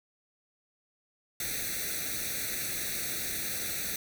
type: noise with comb filter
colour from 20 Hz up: white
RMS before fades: -34 dBFS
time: 1.4-3.96 s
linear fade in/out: 2 ms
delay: 0.49 ms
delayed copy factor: +0.95
effects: none